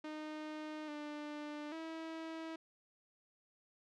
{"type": "tone with pitch steps", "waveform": "sawtooth", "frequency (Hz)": [307.2, 297.2, 323.7], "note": ["D#4", "D4", "E4"], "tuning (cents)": [-22, 21, -31], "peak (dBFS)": -39, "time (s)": [0.04, 2.56], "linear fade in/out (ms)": 5, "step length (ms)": 840, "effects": ["low-pass 4000 Hz 12 dB/octave"]}